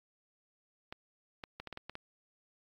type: clicks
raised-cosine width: 0.3 ms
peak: -26 dBFS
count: 8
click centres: 0.925 / 1.438 / 1.6 / 1.673 / 1.727 / 1.774 / 1.896 / 1.954 s
effects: AAC 48 kbps